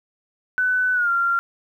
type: tone with pitch glide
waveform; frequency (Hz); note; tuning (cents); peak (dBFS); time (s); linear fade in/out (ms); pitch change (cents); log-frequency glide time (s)
sine; 1500 to 1383.5; F#6 to F6; +23 to -17; -17; 0.58-1.39; 0; -140; 0.94-1.1
effects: 9-bit